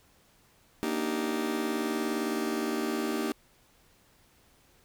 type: chord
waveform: 40% pulse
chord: Eb major seventh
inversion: second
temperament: just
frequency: 233.3 / 291.7 / 311.1 / 388.9 Hz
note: Bb3 / D4 / Eb4 / G4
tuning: +2 / -12 / 0 / -14 cents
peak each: -33 / -36 / -33 / -33 dBFS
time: 0.83-3.32 s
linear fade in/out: 0 ms
effects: pink hiss -63 dBFS RMS until 4.84 s